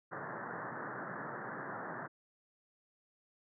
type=band-pass noise; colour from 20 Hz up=white; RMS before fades=-43 dBFS; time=0.11-2.08 s; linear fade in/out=20 ms; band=110 to 1800 Hz; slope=96 dB/octave; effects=none